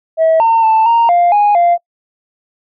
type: tone with pitch steps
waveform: sine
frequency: 646 / 909 / 884 / 928 / 699 / 826 / 694 Hz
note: E5 / A#5 / A5 / A#5 / F5 / G#5 / F5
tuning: -35 / -44 / +8 / -8 / +1 / -10 / -11 cents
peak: -5 dBFS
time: 0.17-1.78 s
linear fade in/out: 50 ms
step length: 230 ms
effects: noise-tail reverb RT60 0.1 s tail -24 dB re dry + tanh soft clip ceiling -5 dBFS